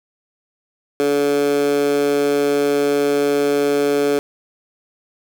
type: tone with high-pass filter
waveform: 15% pulse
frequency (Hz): 143.3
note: D3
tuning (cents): -42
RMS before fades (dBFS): -17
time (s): 1-4.19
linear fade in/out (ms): 0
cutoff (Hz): 370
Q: 4.3
effects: none